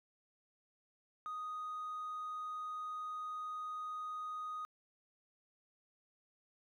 triangle tone, 1244.5 Hz, D#6, in tune, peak -37 dBFS, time 1.26-4.65 s, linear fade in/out 0 ms, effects tanh soft clip ceiling -36 dBFS

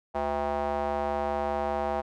square tone with band-pass filter, 72.5 Hz, D2, 22 cents flat, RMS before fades -29 dBFS, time 0.14-2.02 s, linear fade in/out 20 ms, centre 750 Hz, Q 3, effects none

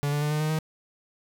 45% pulse tone with pitch steps, 143.9 / 146.42 / 148.97 / 151.58 / 154.23 / 156.92 Hz, D3 / D3 / D3 / D#3 / D#3 / D#3, -35 / -5 / +25 / -45 / -15 / +15 cents, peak -24 dBFS, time 0.03-0.588 s, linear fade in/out 0 ms, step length 93 ms, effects none

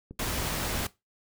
click train, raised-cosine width 3 ms, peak -28 dBFS, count 6, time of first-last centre 0.11-0.552 s, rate 11.3 Hz
pink noise, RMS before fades -31 dBFS, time 0.19-0.87 s, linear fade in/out 5 ms
effects noise-tail reverb RT60 0.2 s tail -18 dB re dry

